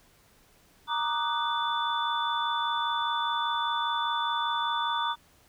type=tone cluster; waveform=sine; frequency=936 / 1168 / 1233 / 1490 / 3496 Hz; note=A#5 / D6 / D#6 / F#6 / A7; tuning=+7 / -10 / -16 / +12 / -12 cents; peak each=-29 / -34 / -35 / -36 / -33 dBFS; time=0.87-5.16 s; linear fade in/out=50 ms; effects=pink hiss -61 dBFS RMS until 5.48 s